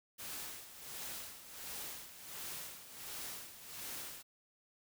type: noise with tremolo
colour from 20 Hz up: white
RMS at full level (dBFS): -44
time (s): 0.18-4.23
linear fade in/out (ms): 20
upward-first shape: sine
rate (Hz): 1.4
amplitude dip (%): 70
effects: none